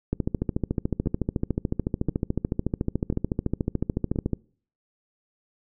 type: two click trains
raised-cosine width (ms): 3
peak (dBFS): -15 / -11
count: 4 / 59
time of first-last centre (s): 1.06-4.159 / 0.13-4.333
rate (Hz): 0.968 / 13.8
effects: noise-tail reverb RT60 0.5 s tail -25 dB re dry